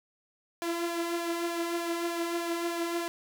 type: tone with flanger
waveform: sawtooth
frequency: 340 Hz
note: F4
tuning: 46 cents flat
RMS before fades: -32 dBFS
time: 0.62-3.08 s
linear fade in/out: 0 ms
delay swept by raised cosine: 1.7 to 4 ms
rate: 3.3 Hz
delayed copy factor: +0.5
effects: none